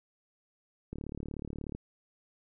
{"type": "click train", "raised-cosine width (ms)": 3, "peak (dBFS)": -26, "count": 31, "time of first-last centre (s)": [0.93, 1.75], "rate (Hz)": 36.6, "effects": []}